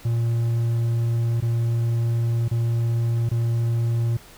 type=tone with dropouts; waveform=triangle; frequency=116.54 Hz; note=A#2; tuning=in tune; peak=-17 dBFS; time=0.05-4.17 s; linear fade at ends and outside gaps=5 ms; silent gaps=1.405-1.423 / 2.482-2.512 / 3.291-3.313 s; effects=pink hiss -47 dBFS RMS until 4.37 s